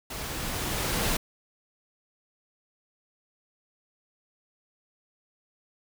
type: noise with level ramp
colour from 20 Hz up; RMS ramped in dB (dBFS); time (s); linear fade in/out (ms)
pink; -36 to -26; 0.1-1.17; 5
effects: none